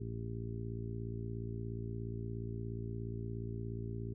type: harmonic tone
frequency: 57 Hz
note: A#1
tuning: 38 cents flat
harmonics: 1 / 2 / 3 / 4 / 5 / 6 / 7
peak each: -47 / -40 / -50 / -48 / -53 / -51 / -48 dBFS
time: 0-4.14 s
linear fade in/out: 10 ms
effects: none